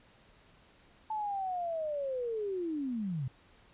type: linear sweep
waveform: sine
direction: down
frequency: 880 to 120 Hz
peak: -32 dBFS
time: 1.1-3.28 s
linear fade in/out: 5 ms
effects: pink hiss -62 dBFS RMS until 3.73 s + resampled to 8000 Hz